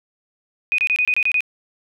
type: tone bursts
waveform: sine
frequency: 2489 Hz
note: D#7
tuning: in tune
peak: -15 dBFS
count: 8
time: 0.72-1.406 s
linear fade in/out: 0 ms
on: 63 ms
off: 26 ms
effects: none